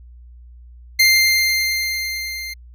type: tone with level ramp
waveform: 25% pulse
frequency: 2097 Hz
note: C7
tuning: 3 cents sharp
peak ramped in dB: -6 to -24 dBFS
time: 0.99-2.54 s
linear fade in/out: 10 ms
effects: added 60 Hz sine -39 dBFS peak until 2.74 s